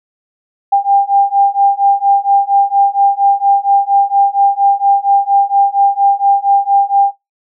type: beating tone pair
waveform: sine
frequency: 795 / 799.3 Hz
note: G5 / G5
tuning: +24 / +33 cents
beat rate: 4.3 Hz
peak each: -11 dBFS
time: 0.72-7.12 s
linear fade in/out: 10 ms
effects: noise-tail reverb RT60 0.2 s tail -19 dB re dry